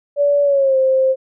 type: tone with pitch glide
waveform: sine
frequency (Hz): 574 to 526.4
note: D5 to C5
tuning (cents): -40 to +10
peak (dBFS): -11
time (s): 0.16-1.16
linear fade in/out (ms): 50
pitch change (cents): -150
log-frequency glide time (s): 0.43-0.77
effects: none